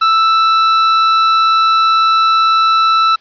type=tone; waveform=45% pulse; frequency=1321 Hz; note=E6; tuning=3 cents sharp; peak=-8 dBFS; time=0.01-3.16 s; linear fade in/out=10 ms; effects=white hiss -48 dBFS RMS until 3.2 s + resampled to 11025 Hz